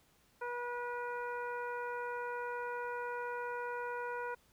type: harmonic tone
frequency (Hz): 484.8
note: B4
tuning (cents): -32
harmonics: 1 / 2 / 3 / 4 / 5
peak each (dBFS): -41 / -41 / -43 / -54 / -54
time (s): 0.41-4.35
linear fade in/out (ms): 10
effects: pink hiss -69 dBFS RMS until 4.52 s